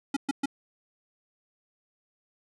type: tone bursts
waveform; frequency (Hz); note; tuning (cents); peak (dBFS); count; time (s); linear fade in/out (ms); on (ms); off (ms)
square; 278; C#4; +5; -25; 3; 0.14-0.458; 5; 26; 120
effects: resampled to 24000 Hz + 11-bit

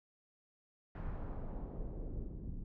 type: noise with low-pass filter sweep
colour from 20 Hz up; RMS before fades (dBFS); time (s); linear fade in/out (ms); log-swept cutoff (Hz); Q
brown; -42; 0.95-2.64; 2; 1600 to 230; 1.2
effects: none

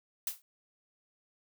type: noise with exponential decay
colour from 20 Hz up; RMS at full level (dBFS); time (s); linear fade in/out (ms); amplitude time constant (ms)
blue; -30; 0.27-0.42; 2; 31
effects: none

